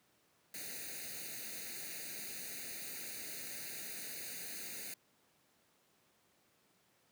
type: noise with comb filter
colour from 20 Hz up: white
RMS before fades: -45 dBFS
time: 0.54-4.94 s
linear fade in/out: 2 ms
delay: 0.46 ms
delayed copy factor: +1
effects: pink hiss -72 dBFS RMS until 7.11 s + high-pass 150 Hz 12 dB/octave